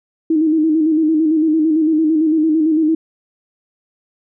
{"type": "tone with vibrato", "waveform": "sine", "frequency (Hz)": 314.4, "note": "D#4", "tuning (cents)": 18, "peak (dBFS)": -11, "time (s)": [0.3, 2.95], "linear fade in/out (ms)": 5, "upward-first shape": "square", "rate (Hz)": 8.9, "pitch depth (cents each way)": 49, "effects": []}